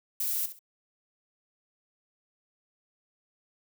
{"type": "noise with echo", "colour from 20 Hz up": "violet", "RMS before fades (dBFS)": -30, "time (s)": [0.2, 0.46], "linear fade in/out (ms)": 5, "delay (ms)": 66, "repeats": 2, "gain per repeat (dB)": -12, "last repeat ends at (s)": 0.592, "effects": []}